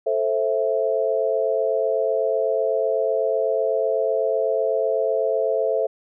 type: chord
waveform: sine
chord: A minor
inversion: none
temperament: just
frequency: 440 / 528 / 660 Hz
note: A4 / C5 / E5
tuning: 0 / +16 / +2 cents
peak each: -23 dBFS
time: 0.06-5.87 s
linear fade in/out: 10 ms
effects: none